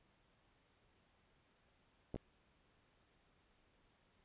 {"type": "clicks", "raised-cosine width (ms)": 2, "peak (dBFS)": -30, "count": 2, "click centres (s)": [2.144, 2.16], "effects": ["pink hiss -74 dBFS RMS until 4.24 s", "resampled to 8000 Hz"]}